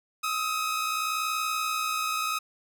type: tone pair together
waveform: sawtooth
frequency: 1260 / 1320.7 Hz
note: D#6 / E6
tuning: +21 / +3 cents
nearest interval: minor second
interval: 82 cents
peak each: -24 / -31 dBFS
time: 0.23-2.39 s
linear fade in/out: 10 ms
effects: none